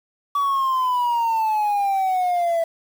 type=exponential sweep; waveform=sine; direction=down; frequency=1145 to 659.3 Hz; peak=-15 dBFS; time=0.35-2.64 s; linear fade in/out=5 ms; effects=tanh soft clip ceiling -17 dBFS + 7-bit